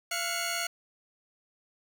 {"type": "tone cluster", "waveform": "15% pulse", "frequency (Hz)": [684, 1447, 2200], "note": ["F5", "F#6", "C#7"], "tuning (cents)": [-36, -39, -14], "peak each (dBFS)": -28, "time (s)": [0.11, 0.67], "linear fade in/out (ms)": 5, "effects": []}